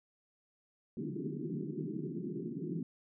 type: band-pass noise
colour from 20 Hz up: pink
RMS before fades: -39 dBFS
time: 0.97-2.83 s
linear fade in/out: 2 ms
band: 140 to 400 Hz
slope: 96 dB/octave
effects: none